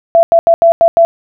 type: tone bursts at uneven times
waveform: sine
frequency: 671 Hz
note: E5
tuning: 31 cents sharp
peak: -3 dBFS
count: 6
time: 0.15-0.23 / 0.32-0.39 / 0.47-0.54 / 0.62-0.72 / 0.81-0.88 / 0.97-1.05 s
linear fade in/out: 0 ms
effects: none